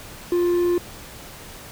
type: tone with quantisation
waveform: triangle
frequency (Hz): 350.7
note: F4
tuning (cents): +7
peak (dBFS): -15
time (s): 0.32-0.78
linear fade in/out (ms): 2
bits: 7
effects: pink hiss -40 dBFS RMS until 1.71 s